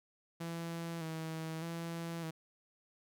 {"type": "tone with vibrato", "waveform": "sawtooth", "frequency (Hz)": 164, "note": "E3", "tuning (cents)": -9, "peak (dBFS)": -35, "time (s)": [0.4, 2.31], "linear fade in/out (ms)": 10, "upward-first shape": "square", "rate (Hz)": 0.82, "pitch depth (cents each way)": 35, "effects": []}